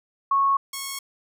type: tone pair in turn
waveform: sine / 5% pulse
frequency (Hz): 1101 / 1095.7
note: C#6 / C#6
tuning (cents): -12 / -20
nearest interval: unison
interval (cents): 8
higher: first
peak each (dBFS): -17 / -18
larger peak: first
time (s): 0.31-0.57 / 0.73-0.99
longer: neither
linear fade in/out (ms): 5
effects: none